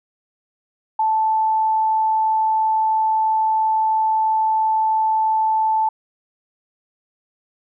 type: tone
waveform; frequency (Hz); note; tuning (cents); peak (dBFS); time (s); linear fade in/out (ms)
sine; 877; A5; -6; -15; 0.99-5.89; 5
effects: none